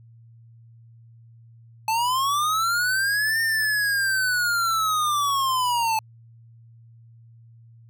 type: linear two-way sweep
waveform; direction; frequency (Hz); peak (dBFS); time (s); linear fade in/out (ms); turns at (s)
square; up then down; 868 to 1822 to 868; -21; 1.88-5.99; 2; 3.41
effects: added 115 Hz sine -47 dBFS peak until 7.89 s